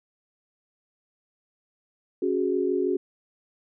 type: chord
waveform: sine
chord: C# suspended fourth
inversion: none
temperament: just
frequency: 277.2 / 369.6 / 415.8 Hz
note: C#4 / F#4 / G#4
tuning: 0 / -2 / +2 cents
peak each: -29 / -24 / -28 dBFS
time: 2.22-2.97 s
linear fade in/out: 5 ms
effects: none